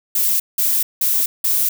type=noise bursts; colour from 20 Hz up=violet; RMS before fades=-17 dBFS; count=4; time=0.15-1.69 s; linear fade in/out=5 ms; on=250 ms; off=180 ms; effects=none